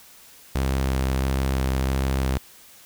sawtooth tone with vibrato, 66.2 Hz, C2, 21 cents sharp, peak -17 dBFS, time 0.55-2.38 s, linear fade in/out 5 ms, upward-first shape square, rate 1.5 Hz, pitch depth 11 cents each way, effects white hiss -49 dBFS RMS until 2.85 s

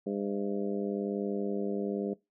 harmonic tone with a mistuned harmonic, 101 Hz, G#2, 48 cents flat, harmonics 2 / 3 / 4 / 5 / 6 / 7, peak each -34 / -38 / -35 / -39 / -45 / -47 dBFS, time 0.06-2.14 s, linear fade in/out 10 ms, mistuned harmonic 7, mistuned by -74 cents, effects noise-tail reverb RT60 0.2 s tail -21 dB re dry

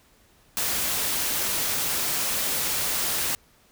white noise, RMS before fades -26 dBFS, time 0.57-3.35 s, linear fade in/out 0 ms, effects pink hiss -59 dBFS RMS until 3.71 s

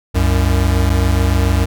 square tone pair together, 65.34 / 92.4 Hz, C2 / F#2, -2 / -2 cents, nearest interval tritone, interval 600 cents, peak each -15 dBFS, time 0.14-1.66 s, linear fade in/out 20 ms, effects none

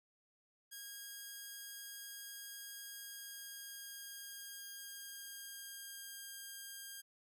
5% pulse tone with pitch glide, 1632 to 1609.5 Hz, G#6 to G6, -31 to +45 cents, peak -37 dBFS, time 0.71-7.02 s, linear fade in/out 20 ms, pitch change -24 cents, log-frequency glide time 2.9-6.26 s, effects none

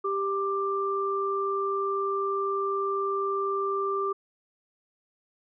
sine tone pair together, 394.1 / 1182 Hz, G4 / D6, +9 / +11 cents, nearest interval octave + perfect fifth, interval 1902 cents, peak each -28 dBFS, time 0.04-4.13 s, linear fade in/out 10 ms, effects none

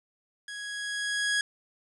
sawtooth tone with level ramp, 1661.2 Hz, G#6, in tune, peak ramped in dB -34 to -20 dBFS, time 0.48-1.41 s, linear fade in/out 2 ms, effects resampled to 24000 Hz + 10-bit

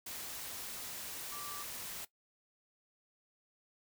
sine tone in noise, 1168 Hz, D6, 10 cents flat, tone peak -46 dBFS, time 1.32-1.63 s, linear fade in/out 5 ms, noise white, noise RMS -44 dBFS, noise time 0.06-2.05 s, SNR -5 dB, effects noise-tail reverb RT60 0.1 s tail -17 dB re dry

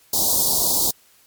white band-stop noise, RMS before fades -19 dBFS, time 0.13-0.91 s, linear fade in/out 5 ms, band 980 to 3900 Hz, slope 48 dB/octave, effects white hiss -55 dBFS RMS until 1.26 s + MP3 96 kbps

